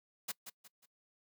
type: noise with echo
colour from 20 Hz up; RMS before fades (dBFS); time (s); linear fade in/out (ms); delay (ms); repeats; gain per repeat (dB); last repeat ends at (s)
white; -38; 0.28-0.32; 10; 180; 3; -9; 0.86
effects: noise-tail reverb RT60 0.1 s tail -23 dB re dry + high-pass 150 Hz 12 dB/octave